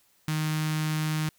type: tone with notch filter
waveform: sawtooth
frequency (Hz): 155.1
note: D#3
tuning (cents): -5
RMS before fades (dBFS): -28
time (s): 0.28-1.29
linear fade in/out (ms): 2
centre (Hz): 530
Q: 0.52
effects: white hiss -65 dBFS RMS until 1.38 s